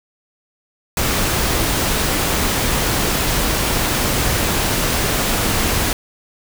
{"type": "noise", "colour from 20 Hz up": "pink", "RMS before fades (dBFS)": -18, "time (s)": [0.97, 5.93], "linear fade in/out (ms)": 2, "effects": []}